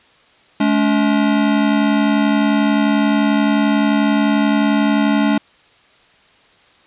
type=tone pair together; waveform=square; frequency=213.3 / 284.7 Hz; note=G#3 / C#4; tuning=+46 / +46 cents; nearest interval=perfect fourth; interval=500 cents; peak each=-16 dBFS; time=0.6-5.38 s; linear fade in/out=5 ms; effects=white hiss -51 dBFS RMS until 6.86 s + resampled to 8000 Hz